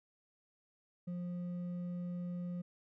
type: tone with hard clipping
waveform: sine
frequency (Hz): 176.7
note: F3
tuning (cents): +21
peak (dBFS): -39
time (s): 1.07-2.62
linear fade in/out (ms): 10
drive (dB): 4
effects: none